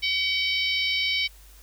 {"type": "harmonic tone with a mistuned harmonic", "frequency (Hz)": 766, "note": "G5", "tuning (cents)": -40, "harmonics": [3, 4, 5, 6, 7], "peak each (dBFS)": [-26, -28, -30, -32, -33], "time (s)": [0.02, 1.28], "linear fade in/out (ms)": 20, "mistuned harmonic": 3, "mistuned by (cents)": -22, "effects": ["added 50 Hz sine -48 dBFS peak until 1.62 s", "white hiss -54 dBFS RMS until 1.62 s"]}